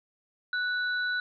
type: tone pair together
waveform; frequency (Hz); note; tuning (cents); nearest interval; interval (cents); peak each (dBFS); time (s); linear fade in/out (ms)
sine; 1480 / 3951; F#6 / B7; 0 / 0; octave + perfect fourth; 1700; -27 / -37; 0.53-1.2; 2
effects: none